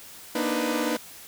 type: tone cluster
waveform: sawtooth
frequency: 237.1 / 295.5 / 312.7 / 500 Hz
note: A#3 / D4 / D#4 / B4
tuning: +30 / +11 / +9 / +21 cents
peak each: -26 dBFS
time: 0.35-0.97 s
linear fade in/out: 5 ms
effects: white hiss -45 dBFS RMS until 1.27 s